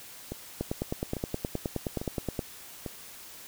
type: two click trains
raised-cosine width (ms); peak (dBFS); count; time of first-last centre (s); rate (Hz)
2; -16 / -21; 18 / 4; 0.61-2.392 / 0.32-2.862; 9.54 / 1.18
effects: white hiss -47 dBFS RMS until 3.47 s